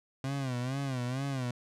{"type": "tone with vibrato", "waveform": "30% pulse", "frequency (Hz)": 130.81, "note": "C3", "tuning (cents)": 0, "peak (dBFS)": -29, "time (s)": [0.24, 1.51], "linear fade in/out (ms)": 2, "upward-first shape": "sine", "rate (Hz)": 2.2, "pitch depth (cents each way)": 120, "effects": ["low-pass 9000 Hz 12 dB/octave"]}